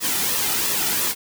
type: noise with flanger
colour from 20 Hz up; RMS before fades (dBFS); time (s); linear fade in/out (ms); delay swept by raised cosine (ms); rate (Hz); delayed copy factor
white; -22; 0-1.15; 50; 1.3 to 1.87; 2.9; -0.5
effects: none